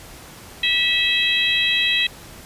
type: harmonic tone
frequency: 650 Hz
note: E5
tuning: 24 cents flat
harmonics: 3 / 4 / 5 / 6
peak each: -24 / -21 / -21 / -22 dBFS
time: 0.63-2.07 s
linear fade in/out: 5 ms
effects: pink hiss -41 dBFS RMS until 2.45 s + resampled to 32000 Hz